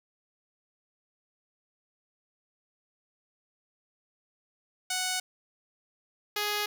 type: tone pair in turn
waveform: 5% pulse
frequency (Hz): 740 / 416.3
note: F#5 / G#4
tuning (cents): 0 / +4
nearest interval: minor seventh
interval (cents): 996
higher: first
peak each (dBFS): -17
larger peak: neither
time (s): 4.9-5.2 / 6.36-6.66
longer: neither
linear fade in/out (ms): 5
effects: none